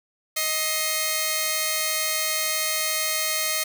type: tone pair together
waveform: 5% pulse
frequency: 629 / 2121 Hz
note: D#5 / C7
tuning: +19 / +23 cents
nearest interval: octave + major sixth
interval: 2104 cents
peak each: -15 dBFS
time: 0.36-3.64 s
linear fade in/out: 10 ms
effects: none